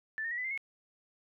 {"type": "tone with pitch steps", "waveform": "sine", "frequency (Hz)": [1760, 1836.9, 1917.1, 2001, 2088, 2179], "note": ["A6", "A#6", "A#6", "B6", "C7", "C#7"], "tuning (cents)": [0, -26, 48, 22, -4, -30], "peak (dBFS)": -33, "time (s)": [0.18, 0.576], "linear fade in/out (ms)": 0, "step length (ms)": 66, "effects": []}